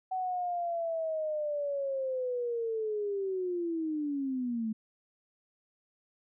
sine linear sweep, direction down, 753 to 215 Hz, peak -30 dBFS, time 0.11-4.73 s, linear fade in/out 10 ms, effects none

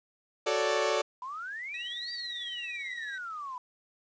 sawtooth chord, D major seventh, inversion first, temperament equal, 370 / 440 / 554.4 / 587.3 Hz, F#4 / A4 / C#5 / D5, 0 / 0 / 0 / 0 cents, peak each -30 / -27 / -30 / -26 dBFS, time 0.46-1.02 s, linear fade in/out 10 ms
sine exponential two-way sweep, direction up then down, 979 to 4737 to 979 Hz, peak -36 dBFS, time 1.22-3.58 s, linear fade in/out 2 ms, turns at 2.12 s
30% pulse tone with tremolo, 1919 Hz, A#6, 50 cents sharp, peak -35 dBFS, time 1.74-3.18 s, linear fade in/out 2 ms, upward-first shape triangle, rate 18 Hz, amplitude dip 60%
effects resampled to 16000 Hz + 10-bit

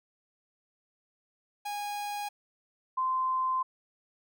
45% pulse / sine tone pair in turn, 823 / 1036.9 Hz, G#5 / C6, -16 / -16 cents, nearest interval major third, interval 400 cents, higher second, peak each -33 / -26 dBFS, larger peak second, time 1.65-2.29 / 2.97-3.63 s, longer second, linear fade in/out 10 ms, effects none

